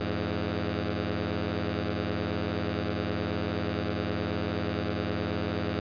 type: beating tone pair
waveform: 10% pulse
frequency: 85 / 104 Hz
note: F2 / G#2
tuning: -46 / +3 cents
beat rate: 19 Hz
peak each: -23 dBFS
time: 0-5.8 s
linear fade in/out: 5 ms
effects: resampled to 11025 Hz